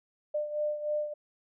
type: beating tone pair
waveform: sine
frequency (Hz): 598 / 601.3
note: D5 / D5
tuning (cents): +31 / +41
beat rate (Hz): 3.3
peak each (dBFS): -30 / -36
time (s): 0.34-1.14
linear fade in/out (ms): 10
effects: none